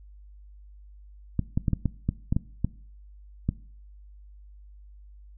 clicks, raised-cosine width 5 ms, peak -11 dBFS, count 10, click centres 1.393 / 1.575 / 1.682 / 1.733 / 1.857 / 2.09 / 2.325 / 2.365 / 2.646 / 3.49 s, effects noise-tail reverb RT60 0.5 s tail -20 dB re dry + added 50 Hz sine -46 dBFS peak until 5.37 s

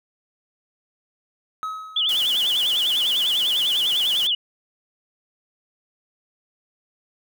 triangle tone with exponential decay, 1278 Hz, D#6, 46 cents sharp, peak -22 dBFS, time 1.63-2.46 s, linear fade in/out 0 ms, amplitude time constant 180 ms
sine tone with vibrato, 3190 Hz, G7, 30 cents sharp, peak -18 dBFS, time 1.96-4.35 s, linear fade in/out 5 ms, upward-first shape sine, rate 10 Hz, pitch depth 180 cents each way
white high-pass noise, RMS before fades -34 dBFS, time 2.09-4.27 s, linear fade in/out 0 ms, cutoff 110 Hz, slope 24 dB/octave
effects none

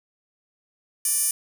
15% pulse tone with high-pass filter, 593 Hz, D5, 17 cents sharp, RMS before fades -23 dBFS, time 1.05-1.31 s, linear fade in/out 2 ms, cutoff 8900 Hz, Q 2.3, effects none

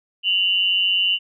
sine tone pair together, 2794 / 2982 Hz, F7 / F#7, 0 / +13 cents, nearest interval minor second, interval 113 cents, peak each -19 dBFS, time 0.23-1.19 s, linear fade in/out 50 ms, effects none

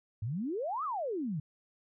sine exponential two-way sweep, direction up then down, 98 to 1318.5 to 139.6 Hz, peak -32 dBFS, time 0.22-1.4 s, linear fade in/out 5 ms, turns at 0.84 s, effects none

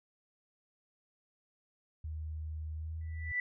sine tone with pitch glide, 78 to 80.47 Hz, D#2 to E2, +5 to -41 cents, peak -37 dBFS, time 2.04-3.32 s, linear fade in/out 5 ms, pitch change +54 cents, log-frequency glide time 2.75-2.96 s
sine tone with exponential growth, 1975.5 Hz, B6, in tune, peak -28 dBFS, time 3.01-3.4 s, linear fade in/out 2 ms, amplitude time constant 83 ms
effects none

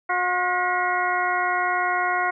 harmonic tone with a mistuned harmonic, 360.1 Hz, F#4, 47 cents flat, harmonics 1 / 2 / 3 / 4 / 5 / 6, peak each -33 / -25 / -26 / -26 / -28 / -32 dBFS, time 0.09-2.31 s, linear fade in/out 10 ms, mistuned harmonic 5, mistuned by +99 cents, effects none

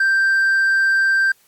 sine tone with hard clipping, 1571 Hz, G6, 3 cents sharp, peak -14 dBFS, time 0-1.32 s, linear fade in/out 5 ms, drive 2 dB, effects white hiss -57 dBFS RMS until 1.47 s + AAC 64 kbps

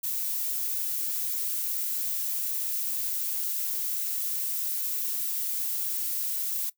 violet noise, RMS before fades -30 dBFS, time 0.03-6.7 s, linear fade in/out 10 ms, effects noise-tail reverb RT60 0.1 s tail -18 dB re dry

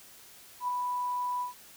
sine tone with ADSR envelope, 987.8 Hz, B5, in tune, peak -26 dBFS, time 0.6-1.54 s, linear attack 82 ms, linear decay 4 ms, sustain -3 dB, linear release 130 ms, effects white hiss -53 dBFS RMS until 1.76 s

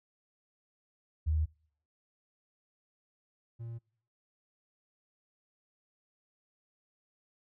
sine / triangle tone pair in turn, 77.78 / 116.07 Hz, D#2 / A#2, 0 / -7 cents, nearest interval perfect fifth, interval 693 cents, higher second, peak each -26 / -37 dBFS, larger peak first, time 1.26-1.46 / 3.59-3.79 s, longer neither, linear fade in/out 20 ms, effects noise-tail reverb RT60 0.6 s tail -26 dB re dry

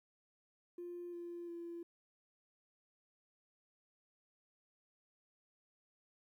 triangle tone with pitch steps, 350 / 345.4 / 340.8 Hz, F4 / F4 / F4, +4 / -19 / -42 cents, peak -40 dBFS, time 0.78-1.83 s, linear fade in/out 5 ms, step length 350 ms, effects tanh soft clip ceiling -41 dBFS + 13-bit

